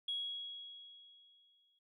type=tone with exponential decay; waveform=sine; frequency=3322 Hz; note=G#7; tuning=in tune; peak=-34 dBFS; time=0.08-1.79 s; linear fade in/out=5 ms; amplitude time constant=370 ms; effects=tanh soft clip ceiling -30 dBFS